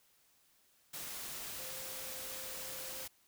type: tone in noise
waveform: sine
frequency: 523.3 Hz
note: C5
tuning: in tune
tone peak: -53 dBFS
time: 1.58-3.05 s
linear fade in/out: 10 ms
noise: white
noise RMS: -44 dBFS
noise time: 0.93-3.08 s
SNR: -12 dB
effects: white hiss -70 dBFS RMS until 3.27 s